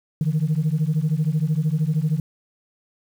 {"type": "beating tone pair", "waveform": "sine", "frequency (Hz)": [148.8, 161.8], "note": ["D3", "E3"], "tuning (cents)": [23, -32], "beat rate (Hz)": 13, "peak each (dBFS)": -20, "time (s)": [0.21, 2.2], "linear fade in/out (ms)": 2, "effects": ["tanh soft clip ceiling -14 dBFS", "8-bit"]}